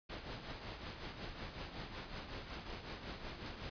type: noise with tremolo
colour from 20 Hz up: pink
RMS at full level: -44 dBFS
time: 0.09-3.7 s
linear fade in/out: 10 ms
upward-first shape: triangle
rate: 5.4 Hz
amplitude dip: 60%
effects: resampled to 11025 Hz